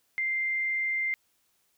sine tone, 2093 Hz, C7, in tune, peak -26 dBFS, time 0.18-1.14 s, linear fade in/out 0 ms, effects white hiss -71 dBFS RMS until 1.77 s

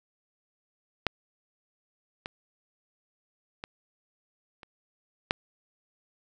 clicks, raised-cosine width 0.3 ms, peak -8 / -19 / -20 / -29 / -7 dBFS, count 5, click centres 1.067 / 2.259 / 3.639 / 4.632 / 5.309 s, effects none

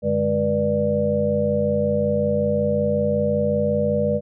sine tone cluster, 94.6 / 147.4 / 207.2 / 484.6 / 590 Hz, F#2 / D3 / G#3 / B4 / D5, +39 / +7 / -4 / -33 / +8 cents, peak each -29 / -29 / -24 / -22 / -22 dBFS, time 0.02-4.21 s, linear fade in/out 50 ms, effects none

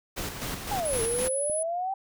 pink noise with tremolo, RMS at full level -33 dBFS, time 0.16-1.29 s, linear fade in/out 20 ms, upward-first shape square, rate 3.9 Hz, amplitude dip 45%
sine exponential two-way sweep, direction down then up, 850 to 445.3 to 787 Hz, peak -27 dBFS, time 0.71-1.94 s, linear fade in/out 5 ms, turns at 1.02 s
sine tone, 10120 Hz, D#9, 28 cents sharp, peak -29 dBFS, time 0.85-1.63 s, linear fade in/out 5 ms
clicks, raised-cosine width 2 ms, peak -31 / -29 dBFS, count 2, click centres 1.139 / 1.498 s
effects none

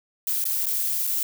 violet noise with dropouts, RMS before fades -25 dBFS, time 0.27-1.23 s, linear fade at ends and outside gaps 2 ms, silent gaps 0.442-0.453 / 0.658-0.665 / 1.069-1.073 s, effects none

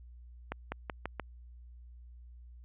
accelerating click train, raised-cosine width 0.5 ms, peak -20 dBFS, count 5, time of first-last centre 0.52-1.197 s, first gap 200 ms, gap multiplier 0.89, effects added 60 Hz sine -49 dBFS peak until 2.64 s + resampled to 8000 Hz

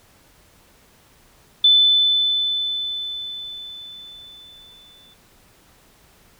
sine tone with exponential decay, 3511 Hz, A7, 4 cents flat, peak -9 dBFS, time 1.64-5.14 s, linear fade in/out 5 ms, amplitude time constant 760 ms, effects pink hiss -54 dBFS RMS until 6.39 s

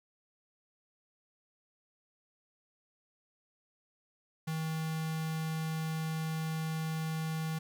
square tone with notch filter, 159.3 Hz, D#3, 41 cents sharp, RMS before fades -35 dBFS, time 4.47-7.59 s, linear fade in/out 10 ms, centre 410 Hz, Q 1.3, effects 10-bit

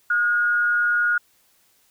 sine tone with frequency modulation, 1438 Hz, F#6, 50 cents flat, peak -17 dBFS, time 0.1-1.18 s, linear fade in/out 5 ms, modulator 186 Hz, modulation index 0.29, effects white hiss -61 dBFS RMS until 1.9 s

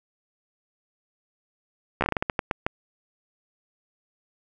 slowing click train, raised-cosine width 0.5 ms, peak -8 dBFS, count 12, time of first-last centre 2.01-2.665 s, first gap 13 ms, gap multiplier 1.28, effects none

